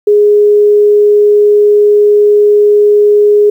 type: tone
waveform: sine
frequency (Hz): 415.3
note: G#4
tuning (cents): 0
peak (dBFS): -3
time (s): 0.07-3.5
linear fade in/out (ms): 5
effects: 7-bit